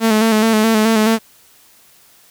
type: tone with vibrato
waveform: sawtooth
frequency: 220 Hz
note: A3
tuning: in tune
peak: -7 dBFS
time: 0-1.19 s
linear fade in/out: 50 ms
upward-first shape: square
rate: 4.7 Hz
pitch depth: 38 cents each way
effects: white hiss -49 dBFS RMS until 2.3 s